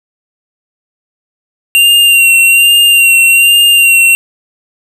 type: tone with vibrato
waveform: square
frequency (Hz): 2767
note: F7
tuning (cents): -17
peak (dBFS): -4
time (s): 1.75-4.15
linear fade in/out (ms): 0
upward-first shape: sine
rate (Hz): 1.2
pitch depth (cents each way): 29
effects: 7-bit